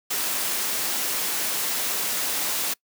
white noise, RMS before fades -26 dBFS, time 0.1-2.74 s, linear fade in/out 10 ms, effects noise-tail reverb RT60 0.1 s tail -24 dB re dry + high-pass 200 Hz 12 dB/octave

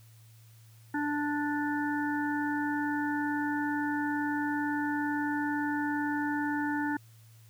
harmonic tone, 293.7 Hz, D4, in tune, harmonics 1 / 3 / 5 / 6, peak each -30 / -35 / -37 / -38 dBFS, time 0.94-6.97 s, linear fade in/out 5 ms, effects added 112 Hz sine -53 dBFS peak until 7.49 s + white hiss -63 dBFS RMS until 7.49 s

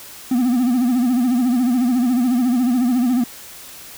triangle tone with vibrato, 247.6 Hz, B3, 5 cents sharp, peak -12 dBFS, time 0.31-3.24 s, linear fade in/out 5 ms, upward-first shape sine, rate 14 Hz, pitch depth 99 cents each way, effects white hiss -38 dBFS RMS until 3.97 s

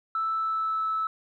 sine tone with pitch glide, 1318.5 to 1307.1 Hz, E6 to E6, 0 to -15 cents, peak -24 dBFS, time 0.15-1.07 s, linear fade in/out 2 ms, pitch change -15 cents, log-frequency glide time 0.34-0.85 s, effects tanh soft clip ceiling -20 dBFS + 11-bit

